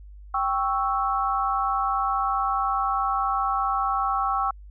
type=chord; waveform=sine; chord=C# diminished; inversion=second; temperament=equal; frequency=784 / 1108.7 / 1318.5 Hz; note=G5 / C#6 / E6; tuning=0 / 0 / 0 cents; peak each=-26 dBFS; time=0.34-4.51 s; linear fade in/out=5 ms; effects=added 50 Hz sine -41 dBFS peak until 4.7 s